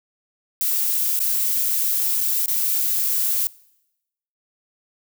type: noise with dropouts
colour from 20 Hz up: violet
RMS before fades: -21 dBFS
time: 0.61-3.47 s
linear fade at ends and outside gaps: 1 ms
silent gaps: 1.192-1.202 / 2.207-2.21 / 2.46-2.481 s
effects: noise-tail reverb RT60 0.9 s tail -23 dB re dry